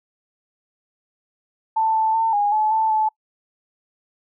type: tone with pitch steps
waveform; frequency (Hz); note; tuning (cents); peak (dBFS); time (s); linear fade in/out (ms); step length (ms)
sine; 886 / 881 / 899 / 821 / 860 / 882 / 867; A5 / A5 / A5 / G#5 / A5 / A5 / A5; +12 / +2 / +37 / -20 / -40 / +4 / -26; -16; 1.76-3.09; 10; 190
effects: noise-tail reverb RT60 0.1 s tail -26 dB re dry